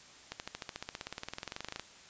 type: accelerating click train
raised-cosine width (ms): 0.2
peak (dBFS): -21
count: 28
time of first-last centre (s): 0.32-1.796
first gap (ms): 79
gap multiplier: 0.97
effects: white hiss -55 dBFS RMS until 2.09 s + resampled to 16000 Hz